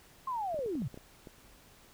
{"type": "linear sweep", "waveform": "sine", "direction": "down", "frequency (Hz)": [1081, 102.9], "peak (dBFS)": -32, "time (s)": [0.27, 0.88], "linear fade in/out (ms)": 5}
{"type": "clicks", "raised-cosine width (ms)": 2, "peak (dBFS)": -33, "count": 8, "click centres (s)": [0.544, 0.591, 0.661, 0.754, 0.82, 0.943, 0.975, 1.272]}
{"effects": ["pink hiss -59 dBFS RMS until 1.93 s"]}